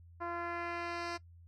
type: tone with low-pass filter sweep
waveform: 10% pulse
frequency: 343.5 Hz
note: F4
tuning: 29 cents flat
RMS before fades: -39 dBFS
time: 0.2-1.18 s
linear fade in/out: 20 ms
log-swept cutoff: 1200 to 5300 Hz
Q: 1.3
effects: noise-tail reverb RT60 0.1 s tail -21 dB re dry + added 85 Hz sine -54 dBFS peak until 1.47 s